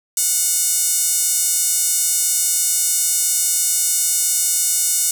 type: tone with high-pass filter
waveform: sawtooth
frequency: 729 Hz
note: F#5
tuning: 26 cents flat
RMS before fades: -18 dBFS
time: 0.17-5.11 s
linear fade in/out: 2 ms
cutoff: 7700 Hz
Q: 2.1
effects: none